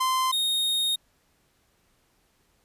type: tone pair in turn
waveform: 45% pulse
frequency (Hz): 1037 / 3717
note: C6 / A#7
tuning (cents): -16 / -6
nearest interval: octave + minor seventh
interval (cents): 2210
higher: second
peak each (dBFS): -22 / -23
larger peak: first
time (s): 0-0.32 / 0.32-0.96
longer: second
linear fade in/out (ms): 10
effects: pink hiss -67 dBFS RMS until 2.64 s + resampled to 32000 Hz